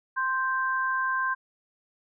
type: tone pair together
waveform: sine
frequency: 1046.5 / 1568 Hz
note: C6 / G6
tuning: 0 / 0 cents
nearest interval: perfect fifth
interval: 700 cents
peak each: -27 / -27 dBFS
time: 0.16-1.35 s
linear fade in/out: 20 ms
effects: none